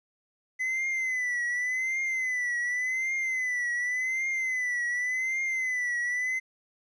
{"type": "tone with vibrato", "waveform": "triangle", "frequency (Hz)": 2017, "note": "B6", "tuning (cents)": 36, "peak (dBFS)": -25, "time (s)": [0.59, 6.4], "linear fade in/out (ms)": 20, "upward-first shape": "triangle", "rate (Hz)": 0.88, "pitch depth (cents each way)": 92, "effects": ["resampled to 22050 Hz", "11-bit"]}